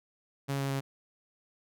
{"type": "tone with pitch steps", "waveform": "sawtooth", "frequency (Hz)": [138.59, 137.55, 136.52], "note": ["C#3", "C#3", "C#3"], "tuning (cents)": [0, -13, -26], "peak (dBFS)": -26, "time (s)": [0.48, 0.81], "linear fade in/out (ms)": 20, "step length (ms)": 110, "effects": []}